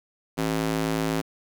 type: tone with high-pass filter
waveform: square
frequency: 54.1 Hz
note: A1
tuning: 29 cents flat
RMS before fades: -26 dBFS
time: 0.37-1.22 s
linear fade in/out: 20 ms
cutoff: 220 Hz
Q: 1.3
effects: 8-bit